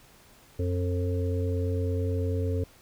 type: harmonic tone with a mistuned harmonic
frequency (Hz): 89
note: F2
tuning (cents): +33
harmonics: 1 / 3 / 5 / 6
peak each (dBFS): -26 / -35 / -33 / -39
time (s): 0.59-2.64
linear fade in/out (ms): 5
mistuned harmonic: 1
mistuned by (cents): +20
effects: pink hiss -56 dBFS RMS until 2.81 s

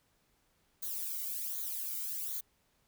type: noise with flanger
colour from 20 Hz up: violet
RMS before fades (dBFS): -38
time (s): 0.82-2.41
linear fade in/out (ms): 10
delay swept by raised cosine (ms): 0.37 to 1.17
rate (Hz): 1.3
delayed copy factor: -0.8
effects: pink hiss -73 dBFS RMS until 2.87 s

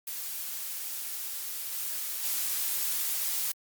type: noise with level steps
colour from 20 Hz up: blue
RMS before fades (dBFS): -36 / -34 / -30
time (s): 0.07-3.52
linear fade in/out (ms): 5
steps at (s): 1.71 / 2.23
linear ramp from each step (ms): 20
effects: Opus 48 kbps

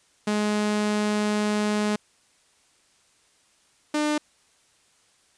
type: tone pair in turn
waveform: sawtooth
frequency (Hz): 209.9 / 299.9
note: G#3 / D4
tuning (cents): +19 / +36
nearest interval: tritone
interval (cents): 617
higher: second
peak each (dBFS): -18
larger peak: neither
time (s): 0.27-1.96 / 3.94-4.18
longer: first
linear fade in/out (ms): 5
effects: white hiss -62 dBFS RMS until 5.37 s + resampled to 22050 Hz

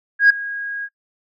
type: tone with ADSR envelope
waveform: sine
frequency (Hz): 1640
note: G#6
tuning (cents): -22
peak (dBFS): -4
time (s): 0.19-0.89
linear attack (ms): 110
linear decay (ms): 6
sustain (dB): -20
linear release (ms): 50
effects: noise-tail reverb RT60 0.1 s tail -20 dB re dry + tanh soft clip ceiling -4 dBFS

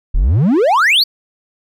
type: exponential sweep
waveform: triangle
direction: up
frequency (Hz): 31.5 to 4779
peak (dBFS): -7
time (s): 0.14-1.04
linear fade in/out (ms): 10
effects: none

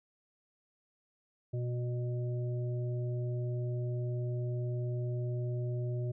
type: harmonic tone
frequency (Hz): 122.3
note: B2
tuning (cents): -16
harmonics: 1 / 3 / 5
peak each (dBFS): -32 / -42 / -46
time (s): 1.53-6.12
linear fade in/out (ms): 10
effects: none

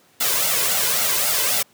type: noise with flanger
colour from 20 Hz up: white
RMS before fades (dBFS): -20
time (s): 0.2-1.63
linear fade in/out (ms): 10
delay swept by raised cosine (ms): 1.4 to 2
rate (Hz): 3.7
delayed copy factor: +0.7
effects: pink hiss -56 dBFS RMS until 1.73 s + high-pass 150 Hz 12 dB/octave

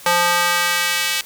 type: tone with high-pass filter sweep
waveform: square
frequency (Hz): 174.61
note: F3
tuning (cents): 0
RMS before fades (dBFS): -18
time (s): 0.06-1.21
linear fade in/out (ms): 2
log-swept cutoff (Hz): 790 to 2600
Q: 1.1
effects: white hiss -40 dBFS RMS until 1.25 s

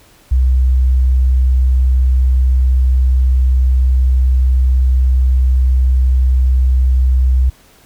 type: tone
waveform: sine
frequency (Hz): 63.9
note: C2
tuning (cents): -40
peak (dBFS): -8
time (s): 0.31-7.5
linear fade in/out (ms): 10
effects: pink hiss -47 dBFS RMS until 7.85 s

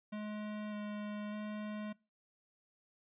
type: tone with vibrato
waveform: square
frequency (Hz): 210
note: G#3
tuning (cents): +19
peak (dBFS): -40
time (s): 0.12-1.93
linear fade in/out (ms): 10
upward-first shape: square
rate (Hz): 0.83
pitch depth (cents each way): 10
effects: noise-tail reverb RT60 0.3 s tail -23 dB re dry + resampled to 8000 Hz

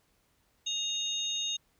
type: tone cluster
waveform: sine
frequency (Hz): 2827 / 3710 / 6420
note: F7 / A#7 / G8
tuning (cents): +20 / -9 / +40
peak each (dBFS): -38 / -32 / -37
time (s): 0.66-1.57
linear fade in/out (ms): 10
effects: pink hiss -71 dBFS RMS until 1.79 s

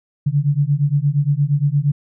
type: beating tone pair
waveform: sine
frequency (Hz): 139.8 / 148.4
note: C#3 / D3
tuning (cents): +15 / +18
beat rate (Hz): 8.6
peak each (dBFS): -17 / -17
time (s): 0.26-1.92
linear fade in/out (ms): 10
effects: none

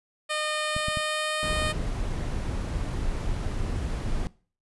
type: tone with pitch glide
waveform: 10% pulse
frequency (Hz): 610 to 615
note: D#5 to D#5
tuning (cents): -34 to -20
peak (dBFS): -18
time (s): 0.29-1.73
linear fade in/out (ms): 20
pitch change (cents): +14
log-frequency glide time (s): 0.68-1.4
type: clicks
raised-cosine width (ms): 5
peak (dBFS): -20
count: 6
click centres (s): 0.765 / 0.884 / 0.972 / 1.514 / 1.669 / 1.805
type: noise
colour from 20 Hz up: brown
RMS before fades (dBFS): -29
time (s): 1.43-4.27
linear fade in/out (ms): 0
effects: noise-tail reverb RT60 0.4 s tail -21 dB re dry + resampled to 24000 Hz

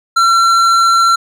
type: tone with hard clipping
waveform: triangle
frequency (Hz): 1357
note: E6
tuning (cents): +50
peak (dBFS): -9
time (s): 0.16-1.16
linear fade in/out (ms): 10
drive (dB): 14
effects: none

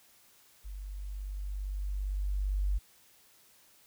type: tone with level ramp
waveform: sine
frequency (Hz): 48.79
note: G1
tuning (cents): -7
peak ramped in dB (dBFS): -39 to -26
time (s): 0.64-2.79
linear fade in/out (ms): 20
effects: white hiss -62 dBFS RMS until 3.86 s

